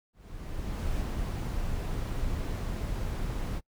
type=noise with ADSR envelope; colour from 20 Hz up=brown; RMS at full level=-30 dBFS; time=0.13-3.61 s; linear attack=850 ms; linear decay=57 ms; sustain=-2 dB; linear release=39 ms; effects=noise-tail reverb RT60 0.1 s tail -24 dB re dry